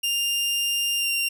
sawtooth tone with pitch glide, 2800 to 2771 Hz, F7 to F7, +4 to -14 cents, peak -19 dBFS, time 0.03-1.29 s, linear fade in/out 10 ms, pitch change -18 cents, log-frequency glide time 0.97-1.09 s, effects none

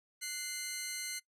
10% pulse tone pair together, 1477 / 2082 Hz, F#6 / C7, -3 / -9 cents, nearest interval tritone, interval 594 cents, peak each -38 / -29 dBFS, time 0.21-1.2 s, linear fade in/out 20 ms, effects noise-tail reverb RT60 0.1 s tail -19 dB re dry + low-pass 12000 Hz 12 dB/octave

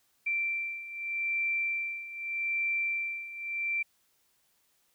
sine beating tone pair, 2349 / 2349.82 Hz, D7 / D7, 0 / 0 cents, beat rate 0.82 Hz, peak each -35 / -31 dBFS, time 0.26-3.83 s, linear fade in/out 10 ms, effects white hiss -71 dBFS RMS until 4.94 s

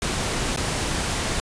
pink noise with dropouts, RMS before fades -25 dBFS, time 0.02-1.4 s, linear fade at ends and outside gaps 1 ms, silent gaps 0.562-0.573 s, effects resampled to 22050 Hz

